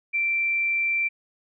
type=tone; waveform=sine; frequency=2349 Hz; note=D7; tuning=in tune; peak=-21 dBFS; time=0.13-1.09 s; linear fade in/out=20 ms; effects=none